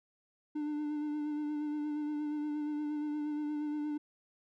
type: tone with vibrato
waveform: triangle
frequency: 298.4 Hz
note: D4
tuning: 28 cents sharp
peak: -31 dBFS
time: 0.55-3.98 s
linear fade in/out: 10 ms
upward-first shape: sine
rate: 8.5 Hz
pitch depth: 24 cents each way
effects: none